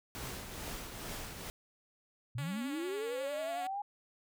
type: noise with tremolo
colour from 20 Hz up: pink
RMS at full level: -41 dBFS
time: 0.15-1.5 s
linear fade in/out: 0 ms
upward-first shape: triangle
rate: 2.3 Hz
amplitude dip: 50%
type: linear sweep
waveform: sine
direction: up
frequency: 110 to 828 Hz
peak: -35 dBFS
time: 2.35-3.82 s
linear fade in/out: 5 ms
type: tone with vibrato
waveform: 5% pulse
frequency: 280 Hz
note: C#4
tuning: 18 cents sharp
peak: -32 dBFS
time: 2.38-3.67 s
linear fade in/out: 2 ms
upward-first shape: triangle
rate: 11 Hz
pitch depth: 50 cents each way
effects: none